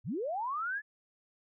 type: linear sweep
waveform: sine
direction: up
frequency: 80 to 1748 Hz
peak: -32 dBFS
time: 0.04-0.82 s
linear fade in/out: 50 ms
effects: none